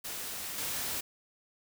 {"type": "noise with level steps", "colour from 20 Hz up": "white", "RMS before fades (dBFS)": [-39, -35], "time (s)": [0.04, 1.01], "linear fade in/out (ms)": 10, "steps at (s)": 0.58, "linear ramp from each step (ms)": 2, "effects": []}